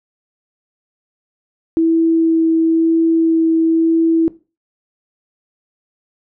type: tone with vibrato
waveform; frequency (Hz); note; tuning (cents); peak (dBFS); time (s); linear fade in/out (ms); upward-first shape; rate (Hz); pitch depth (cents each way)
sine; 326.7; E4; -15; -10; 1.77-4.28; 0; sine; 1; 8
effects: noise-tail reverb RT60 0.3 s tail -18 dB re dry

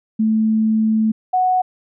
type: tone pair in turn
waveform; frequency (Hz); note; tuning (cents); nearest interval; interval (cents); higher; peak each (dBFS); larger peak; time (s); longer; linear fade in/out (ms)
sine; 219.2 / 738.7; A3 / F#5; -6 / -3; octave + major sixth; 2103; second; -13; neither; 0.19-1.12 / 1.33-1.62; first; 10
effects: none

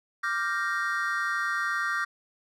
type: chord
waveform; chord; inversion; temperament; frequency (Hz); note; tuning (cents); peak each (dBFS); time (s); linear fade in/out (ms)
triangle; G minor seventh; second; equal; 1174.7 / 1396.9 / 1568 / 1864.7; D6 / F6 / G6 / Bb6; 0 / 0 / 0 / 0; -30; 0.23-2.05; 10
effects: none

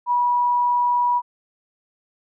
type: tone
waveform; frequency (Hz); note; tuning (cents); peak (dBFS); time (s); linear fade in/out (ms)
sine; 972; B5; -28; -16; 0.06-1.22; 50
effects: none

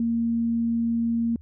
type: tone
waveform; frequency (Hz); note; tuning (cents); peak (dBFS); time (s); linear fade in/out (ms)
sine; 231.5; A#3; -12; -21; 0-1.36; 2
effects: added 79 Hz sine -44 dBFS peak until 1.41 s

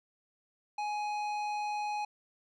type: tone with tanh clipping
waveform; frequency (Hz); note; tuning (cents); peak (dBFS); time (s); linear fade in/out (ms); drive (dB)
sine; 836; G#5; +11; -34; 0.78-2.05; 5; 13
effects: none

